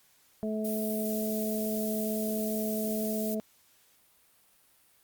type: harmonic tone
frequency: 216.1 Hz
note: A3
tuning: 31 cents flat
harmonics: 1 / 2 / 3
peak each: -31 / -36 / -36 dBFS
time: 0.43-3.4 s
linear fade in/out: 0 ms
type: noise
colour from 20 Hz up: violet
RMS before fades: -38 dBFS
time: 0.64-3.35 s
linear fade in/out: 10 ms
effects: white hiss -64 dBFS RMS until 5.03 s + Opus 48 kbps